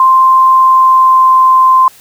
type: tone with pitch glide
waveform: sine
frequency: 1046.5 to 1040.5 Hz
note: C6 to C6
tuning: 0 to -10 cents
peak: -3 dBFS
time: 0-1.88 s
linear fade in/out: 2 ms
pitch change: -10 cents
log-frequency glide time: 0.49-1.4 s
effects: white hiss -40 dBFS RMS until 2 s